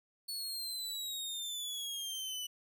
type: exponential sweep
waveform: sawtooth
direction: down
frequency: 4435 to 2960 Hz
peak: -35 dBFS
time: 0.28-2.47 s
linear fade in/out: 10 ms
effects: none